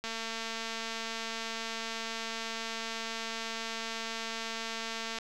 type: click train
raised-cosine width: 0.2 ms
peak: -20 dBFS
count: 1164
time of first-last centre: 0.04-5.186 s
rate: 226 Hz
effects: 10-bit